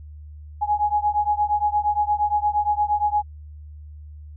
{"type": "beating tone pair", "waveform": "sine", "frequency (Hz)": [830.6, 839.2], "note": ["G#5", "G#5"], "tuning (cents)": [0, 18], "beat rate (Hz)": 8.6, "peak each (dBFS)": [-21, -22], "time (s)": [0.61, 3.23], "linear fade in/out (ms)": 20, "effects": ["added 75 Hz sine -37 dBFS peak until 4.36 s"]}